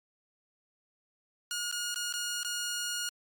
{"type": "tone with dropouts", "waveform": "10% pulse", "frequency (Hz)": 1434, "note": "F6", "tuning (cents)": 45, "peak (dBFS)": -24, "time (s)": [1.51, 3.09], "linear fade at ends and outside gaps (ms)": 1, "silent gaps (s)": [[1.714, 1.725], [1.944, 1.959], [2.126, 2.138], [2.432, 2.447]], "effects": ["Opus 48 kbps"]}